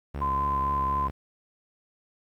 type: tone with vibrato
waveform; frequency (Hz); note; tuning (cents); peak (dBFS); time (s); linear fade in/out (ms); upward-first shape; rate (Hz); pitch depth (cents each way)
sawtooth; 69.3; C#2; 0; -27; 0.14-1.11; 10; triangle; 3.9; 53
type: tone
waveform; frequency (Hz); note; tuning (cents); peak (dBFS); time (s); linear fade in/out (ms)
sine; 1027; C6; -33; -24; 0.21-1.08; 10
effects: low-pass 2000 Hz 12 dB/octave + 10-bit